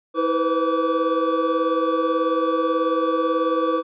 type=tone cluster; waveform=triangle; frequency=323.8 / 491.7 / 510 / 1149 Hz; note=E4 / B4 / C5 / D6; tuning=-31 / -8 / -44 / -38 cents; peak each=-22 dBFS; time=0.14-3.83 s; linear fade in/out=50 ms; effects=resampled to 11025 Hz